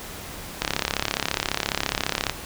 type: click train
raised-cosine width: 0.2 ms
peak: -4 dBFS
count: 59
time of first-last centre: 0.62-2.296 s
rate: 34.6 Hz
effects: pink hiss -37 dBFS RMS until 2.45 s